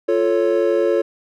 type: chord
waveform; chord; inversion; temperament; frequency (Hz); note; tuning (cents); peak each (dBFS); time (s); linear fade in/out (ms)
triangle; F augmented; none; equal; 349.2 / 440 / 554.4; F4 / A4 / C#5; 0 / 0 / 0; -17 / -17 / -17; 0.08-1.02; 10
effects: none